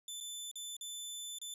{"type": "tone with dropouts", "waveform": "20% pulse", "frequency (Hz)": 3520, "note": "A7", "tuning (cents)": 0, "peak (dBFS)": -36, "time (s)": [0.08, 1.54], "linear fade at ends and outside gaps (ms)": 2, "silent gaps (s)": [[0.203, 0.208], [0.514, 0.556], [0.767, 0.81], [1.386, 1.415]], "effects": []}